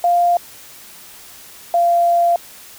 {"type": "tone pair in turn", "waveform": "sine", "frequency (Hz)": [698.5, 689.7], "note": ["F5", "F5"], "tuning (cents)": [0, -22], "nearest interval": "unison", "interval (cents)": 22, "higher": "first", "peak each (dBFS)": [-11, -11], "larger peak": "neither", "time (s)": [[0.04, 0.37], [1.74, 2.36]], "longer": "second", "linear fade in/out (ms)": 2, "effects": ["white hiss -40 dBFS RMS until 2.78 s"]}